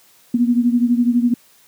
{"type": "beating tone pair", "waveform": "sine", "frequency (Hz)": [238, 250], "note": ["A#3", "B3"], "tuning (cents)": [36, 21], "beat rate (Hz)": 12, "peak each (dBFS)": [-14, -18], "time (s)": [0.34, 1.34], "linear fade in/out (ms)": 5, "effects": ["white hiss -52 dBFS RMS until 1.67 s", "high-pass 100 Hz 12 dB/octave"]}